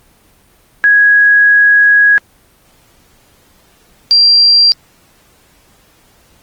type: tone pair in turn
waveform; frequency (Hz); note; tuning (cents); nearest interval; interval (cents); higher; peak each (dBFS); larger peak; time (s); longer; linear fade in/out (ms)
sine; 1661.2 / 4737; G#6 / D8; 0 / +14; octave + tritone; 1814; second; -4; neither; 0.84-2.18 / 4.11-4.72; first; 0
effects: pink hiss -49 dBFS RMS until 6.42 s + Opus 24 kbps